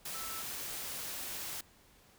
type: tone in noise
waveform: sine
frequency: 1318.5 Hz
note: E6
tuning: in tune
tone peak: -46 dBFS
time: 0.14-0.42 s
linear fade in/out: 5 ms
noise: white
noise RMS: -41 dBFS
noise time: 0.05-1.61 s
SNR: -8 dB
effects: pink hiss -63 dBFS RMS until 2.18 s